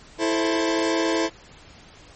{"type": "chord", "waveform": "sawtooth", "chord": "A minor", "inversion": "second", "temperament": "just", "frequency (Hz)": [330, 440, 528], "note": ["E4", "A4", "C5"], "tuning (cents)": [2, 0, 16], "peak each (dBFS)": [-18, -22, -24], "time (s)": [0.18, 1.3], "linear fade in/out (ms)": 50, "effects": ["pink hiss -48 dBFS RMS until 2.15 s", "MP3 32 kbps"]}